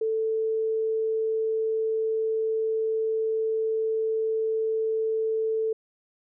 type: tone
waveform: sine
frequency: 442.2 Hz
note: A4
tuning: 9 cents sharp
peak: -23 dBFS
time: 0.01-5.73 s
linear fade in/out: 5 ms
effects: none